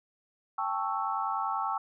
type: chord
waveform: sine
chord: A dominant seventh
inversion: third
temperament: equal with one note detuned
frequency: 789.9 / 880 / 1108.7 / 1318.5 Hz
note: G5 / A5 / C#6 / E6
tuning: +13 / 0 / 0 / 0 cents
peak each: -34 dBFS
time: 0.58-1.78 s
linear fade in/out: 5 ms
effects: none